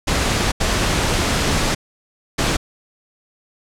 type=noise bursts at uneven times; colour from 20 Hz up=pink; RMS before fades=-18 dBFS; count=3; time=0.07-0.52 / 0.6-1.75 / 2.38-2.57 s; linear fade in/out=10 ms; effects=low-pass 8000 Hz 12 dB/octave